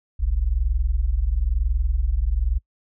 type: tone pair together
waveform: sine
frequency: 42.78 / 63.8 Hz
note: F1 / C2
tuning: -35 / -43 cents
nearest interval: perfect fifth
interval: 692 cents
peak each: -21 dBFS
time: 0.19-2.59 s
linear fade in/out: 20 ms
effects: noise-tail reverb RT60 0.1 s tail -26 dB re dry